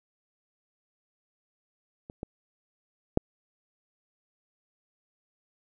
clicks, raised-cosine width 2 ms, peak -28 / -21 / -7 dBFS, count 3, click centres 2.099 / 2.231 / 3.174 s, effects none

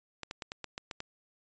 clicks, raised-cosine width 0.2 ms, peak -21 dBFS, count 8, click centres 0.233 / 0.311 / 0.422 / 0.519 / 0.643 / 0.779 / 0.912 / 1.004 s, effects resampled to 16000 Hz

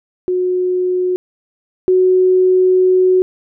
sine tone pair in turn, 364.5 / 369.8 Hz, F#4 / F#4, -26 / -1 cents, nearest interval unison, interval 25 cents, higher second, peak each -13 / -8 dBFS, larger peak second, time 0.28-1.16 / 1.88-3.22 s, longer second, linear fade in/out 0 ms, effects none

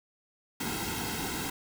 pink noise with comb filter, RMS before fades -34 dBFS, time 0.6-1.5 s, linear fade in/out 5 ms, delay 1.7 ms, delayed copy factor -0.85, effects none

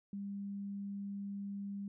sine tone, 200 Hz, G3, 35 cents sharp, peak -39 dBFS, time 0.13-1.88 s, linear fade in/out 2 ms, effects none

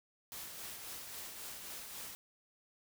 white noise with tremolo, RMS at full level -45 dBFS, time 0.32-2.15 s, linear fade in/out 0 ms, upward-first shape triangle, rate 3.7 Hz, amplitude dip 40%, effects none

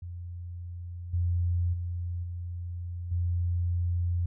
sine tone with level steps, 87.31 Hz, F2, in tune, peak -36 / -24 / -30 / -33 / -25 dBFS, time 0.02-4.26 s, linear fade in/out 5 ms, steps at 1.13 / 1.73 / 2.23 / 3.11 s, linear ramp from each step 10 ms, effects none

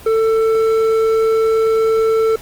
triangle tone with hard clipping, 445.3 Hz, A4, 21 cents sharp, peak -13 dBFS, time 0.06-2.36 s, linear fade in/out 5 ms, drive 10 dB, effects pink hiss -38 dBFS RMS until 2.41 s + Opus 24 kbps

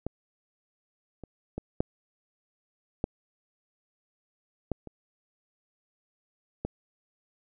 clicks, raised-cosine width 2 ms, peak -18 / -28 / -20 / -11 / -13 / -15 / -28 / -17 dBFS, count 8, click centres 0.066 / 1.237 / 1.58 / 1.805 / 3.041 / 4.717 / 4.873 / 6.65 s, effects none

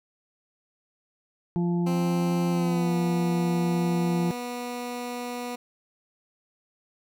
harmonic tone, 173.4 Hz, F3, 12 cents flat, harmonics 1 / 2 / 4 / 5, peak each -23 / -30 / -43 / -40 dBFS, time 1.56-4.31 s, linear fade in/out 0 ms
15% pulse tone with pitch glide, 261.6 to 244.1 Hz, C4 to B3, 0 to -20 cents, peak -25 dBFS, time 1.86-5.56 s, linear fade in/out 10 ms, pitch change -120 cents, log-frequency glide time 2.5-2.95 s
effects none

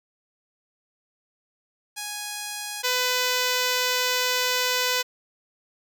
5% pulse tone pair in turn, 830.6 / 500.5 Hz, G#5 / B4, 0 / +23 cents, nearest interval major sixth, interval 877 cents, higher first, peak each -19 / -10 dBFS, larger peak second, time 1.96-2.83 / 2.83-5.03 s, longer second, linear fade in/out 20 ms, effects none

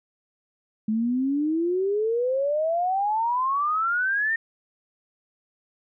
sine exponential sweep, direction up, 212.6 to 1845 Hz, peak -21 dBFS, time 0.88-4.36 s, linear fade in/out 5 ms, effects none

